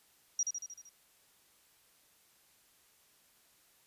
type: tone with echo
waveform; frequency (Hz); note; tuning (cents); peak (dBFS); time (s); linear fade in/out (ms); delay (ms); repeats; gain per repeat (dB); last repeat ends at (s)
sine; 5740; F8; +47; -28; 0.39-0.43; 2; 77; 6; -4; 0.892
effects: white hiss -67 dBFS RMS until 3.86 s + resampled to 32000 Hz